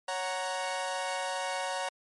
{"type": "chord", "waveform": "sawtooth", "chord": "F# major", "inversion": "second", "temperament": "equal", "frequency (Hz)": [554.4, 740, 932.3], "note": ["C#5", "F#5", "A#5"], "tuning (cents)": [0, 0, 0], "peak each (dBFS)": -32, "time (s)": [0.08, 1.89], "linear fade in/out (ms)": 5, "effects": ["MP3 48 kbps"]}